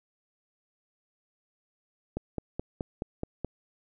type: click train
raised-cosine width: 2 ms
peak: -18 dBFS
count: 7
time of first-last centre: 2.17-3.447 s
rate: 4.7 Hz
effects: none